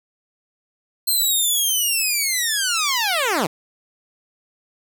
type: linear sweep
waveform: 10% pulse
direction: down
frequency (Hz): 4200 to 138.59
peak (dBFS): -10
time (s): 1.07-3.47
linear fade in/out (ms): 10
effects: none